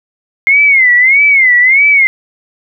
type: tone with vibrato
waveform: sine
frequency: 2117 Hz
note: C7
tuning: 20 cents sharp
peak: -4 dBFS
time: 0.47-2.07 s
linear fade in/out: 0 ms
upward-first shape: sine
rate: 1.6 Hz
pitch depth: 150 cents each way
effects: none